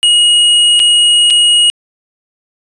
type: tone with dropouts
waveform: square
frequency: 2887 Hz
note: F#7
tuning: 43 cents flat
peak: -6 dBFS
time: 0.03-1.7 s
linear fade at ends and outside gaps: 0 ms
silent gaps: 0.794-0.8 / 1.302-1.306 s
effects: resampled to 22050 Hz